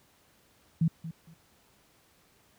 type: tone with echo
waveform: sine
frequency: 163.1 Hz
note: E3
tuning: 18 cents flat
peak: -21 dBFS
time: 0.81-0.88 s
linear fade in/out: 5 ms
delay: 230 ms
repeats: 2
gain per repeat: -14 dB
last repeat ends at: 1.34 s
effects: pink hiss -64 dBFS RMS until 2.58 s + high-pass 60 Hz 12 dB/octave